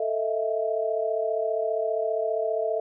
sine tone cluster, 443.8 / 632 / 667 Hz, A4 / D#5 / E5, +15 / +27 / +20 cents, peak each -28 dBFS, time 0-2.8 s, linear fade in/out 5 ms, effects none

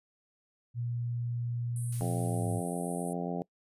sine tone with pitch glide, 119.5 to 107.7 Hz, A#2 to A2, +43 to -37 cents, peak -31 dBFS, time 0.74-2.62 s, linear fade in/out 50 ms, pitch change -180 cents, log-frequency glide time 2.21-2.49 s
pink band-pass noise, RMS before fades -48 dBFS, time 1.76-3.13 s, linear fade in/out 2 ms, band 8600 to 11000 Hz, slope 96 dB/octave
blue noise with exponential decay, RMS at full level -46 dBFS, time 1.92-3.3 s, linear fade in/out 5 ms, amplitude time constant 300 ms
harmonic tone, 87.31 Hz, F2, in tune, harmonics 2 / 3 / 4 / 5 / 6 / 7 / 8 / 9, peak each -35 / -39 / -42 / -40 / -45 / -43 / -42 / -43 dBFS, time 2.01-3.42 s, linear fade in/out 0 ms
effects noise-tail reverb RT60 0.1 s tail -23 dB re dry + resampled to 32000 Hz

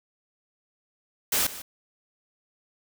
white noise with echo, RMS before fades -24 dBFS, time 1.32-1.47 s, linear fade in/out 5 ms, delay 150 ms, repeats 1, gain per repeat -15 dB, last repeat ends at 1.62 s, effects none

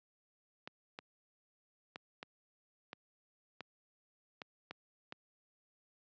clicks, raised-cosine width 0.3 ms, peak -28 dBFS, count 9, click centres 0.675 / 0.989 / 1.959 / 2.229 / 2.931 / 3.607 / 4.418 / 4.71 / 5.124 s, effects high-pass 150 Hz 12 dB/octave + resampled to 16000 Hz

